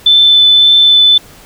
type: tone with vibrato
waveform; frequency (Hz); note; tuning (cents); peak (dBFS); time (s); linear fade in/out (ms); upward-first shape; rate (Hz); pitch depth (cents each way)
sine; 3520; A7; 0; -3; 0.06-1.18; 5; triangle; 1.8; 9
effects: pink hiss -38 dBFS RMS until 1.45 s